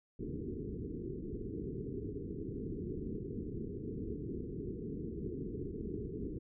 white low-pass noise, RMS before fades -41 dBFS, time 0.19-6.39 s, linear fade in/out 10 ms, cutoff 440 Hz, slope 96 dB/octave, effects none

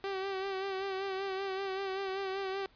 sawtooth tone with vibrato, 386.5 Hz, G4, 24 cents flat, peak -30 dBFS, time 0.04-2.66 s, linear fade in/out 0 ms, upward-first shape sine, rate 5.2 Hz, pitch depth 41 cents each way, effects pink hiss -64 dBFS RMS until 2.75 s + resampled to 11025 Hz

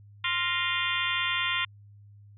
harmonic tone with a mistuned harmonic, 349.2 Hz, F4, in tune, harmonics 3 / 4 / 5 / 6 / 7 / 8 / 9 / 10, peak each -34 / -34 / -34 / -34 / -34 / -34 / -34 / -34 dBFS, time 0.24-1.65 s, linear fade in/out 5 ms, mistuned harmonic 5, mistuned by +110 cents, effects added 102 Hz sine -49 dBFS peak until 2.37 s

